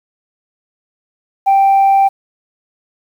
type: tone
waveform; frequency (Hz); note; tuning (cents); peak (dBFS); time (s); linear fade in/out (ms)
sine; 784; G5; 0; -5; 1.46-2.09; 20
effects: tanh soft clip ceiling -5 dBFS + 7-bit